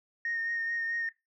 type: tone with vibrato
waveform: sine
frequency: 1846 Hz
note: A#6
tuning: 17 cents flat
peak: -29 dBFS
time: 0.25-1.09 s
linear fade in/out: 2 ms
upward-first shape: sine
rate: 4.6 Hz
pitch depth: 19 cents each way
effects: noise-tail reverb RT60 0.2 s tail -18 dB re dry + tanh soft clip ceiling -25 dBFS